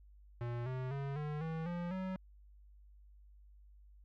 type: tone with pitch steps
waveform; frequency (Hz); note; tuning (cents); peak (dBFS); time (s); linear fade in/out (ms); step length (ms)
square; 119.5 / 128.82 / 138.86 / 149.69 / 161.37 / 173.95 / 187.52; A#2 / C3 / C#3 / D3 / E3 / F3 / F#3; +43 / -27 / +3 / +33 / -37 / -7 / +23; -38; 0.41-2.16; 0; 250
effects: added 50 Hz sine -57 dBFS peak until 4.04 s + low-pass 2000 Hz 12 dB/octave